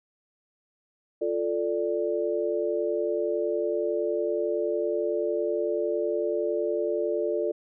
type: chord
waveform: sine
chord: D minor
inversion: first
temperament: equal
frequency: 349.2 / 440 / 587.3 Hz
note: F4 / A4 / D5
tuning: 0 / 0 / 0 cents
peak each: -29 / -28 / -29 dBFS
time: 1.21-7.52 s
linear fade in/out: 10 ms
effects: none